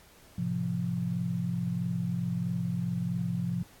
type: chord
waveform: sine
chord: F major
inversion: first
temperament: equal with one note detuned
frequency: 110 / 131.57 / 174.61 Hz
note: A2 / C3 / F3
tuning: 0 / +10 / 0 cents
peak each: -36 / -34 / -30 dBFS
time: 0.38-3.63 s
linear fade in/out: 5 ms
effects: pink hiss -57 dBFS RMS until 3.8 s + AAC 64 kbps